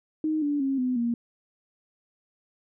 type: tone with pitch steps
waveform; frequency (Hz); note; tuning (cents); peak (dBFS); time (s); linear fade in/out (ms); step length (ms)
sine; 311.1 / 290.3 / 270.8 / 252.7 / 235.8; D#4 / D4 / C#4 / B3 / A#3; 0 / -20 / -40 / +40 / +20; -23; 0.24-1.14; 2; 180
effects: none